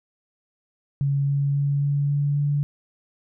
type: tone with pitch steps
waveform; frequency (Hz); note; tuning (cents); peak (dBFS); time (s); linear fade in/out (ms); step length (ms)
sine; 140 / 140.89 / 141.79 / 142.69 / 143.6 / 144.52; C#3 / C#3 / C#3 / D3 / D3 / D3; +18 / +28 / +40 / -50 / -39 / -27; -19; 1.01-2.63; 0; 270
effects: none